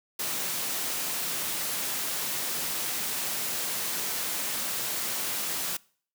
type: high-pass noise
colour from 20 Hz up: white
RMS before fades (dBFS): -31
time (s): 0.19-5.77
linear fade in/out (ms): 5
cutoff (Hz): 120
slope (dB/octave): 24
effects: noise-tail reverb RT60 0.5 s tail -24 dB re dry